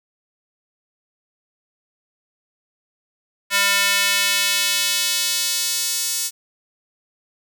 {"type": "tone with high-pass filter sweep", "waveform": "square", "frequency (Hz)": 200, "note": "G3", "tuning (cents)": 35, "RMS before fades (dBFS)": -20, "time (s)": [3.5, 6.31], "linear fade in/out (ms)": 50, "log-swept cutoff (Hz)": [1800, 6300], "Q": 1.1, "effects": []}